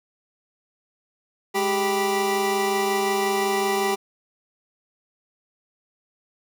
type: tone cluster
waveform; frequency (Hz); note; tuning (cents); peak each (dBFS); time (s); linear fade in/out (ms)
25% pulse; 208.7 / 391.9 / 983; G#3 / G4 / B5; +9 / 0 / -8; -27 / -18 / -25; 1.54-3.96; 20
effects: none